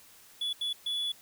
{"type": "tone bursts at uneven times", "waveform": "triangle", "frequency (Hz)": 3422, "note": "A7", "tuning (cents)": -49, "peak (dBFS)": -28, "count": 3, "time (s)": [[0.41, 0.53], [0.61, 0.73], [0.86, 1.12]], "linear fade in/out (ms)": 5, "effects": ["white hiss -56 dBFS RMS until 1.21 s"]}